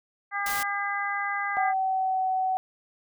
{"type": "harmonic tone", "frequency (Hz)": 402.9, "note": "G4", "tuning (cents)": 48, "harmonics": [2, 3, 4, 5], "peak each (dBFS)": [-32, -32, -32, -32], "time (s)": [0.31, 1.74], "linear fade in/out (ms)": 50}
{"type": "noise", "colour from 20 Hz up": "white", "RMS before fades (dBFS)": -33, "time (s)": [0.46, 0.63], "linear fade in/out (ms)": 2}
{"type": "tone with pitch glide", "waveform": "sine", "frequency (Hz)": [764, 752.6], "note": ["G5", "F#5"], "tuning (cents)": [-45, 29], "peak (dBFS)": -23, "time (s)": [1.57, 2.57], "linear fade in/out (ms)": 0, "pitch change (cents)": -26, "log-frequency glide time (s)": [1.7, 2.25]}
{"effects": []}